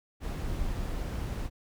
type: noise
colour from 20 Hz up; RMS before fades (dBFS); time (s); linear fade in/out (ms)
brown; -33; 0.2-1.5; 50
effects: none